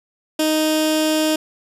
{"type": "tone with notch filter", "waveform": "15% pulse", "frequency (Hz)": 311.1, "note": "D#4", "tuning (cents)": 0, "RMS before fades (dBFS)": -18, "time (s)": [0.39, 1.36], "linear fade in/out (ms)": 5, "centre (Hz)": 1100, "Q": 0.93, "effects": ["resampled to 32000 Hz", "8-bit"]}